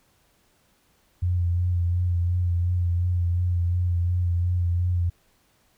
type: tone with vibrato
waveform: sine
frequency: 88 Hz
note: F2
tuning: 14 cents sharp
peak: -20 dBFS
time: 1.22-5.1 s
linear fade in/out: 10 ms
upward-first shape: sine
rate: 2.8 Hz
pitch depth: 30 cents each way
effects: pink hiss -64 dBFS RMS until 5.77 s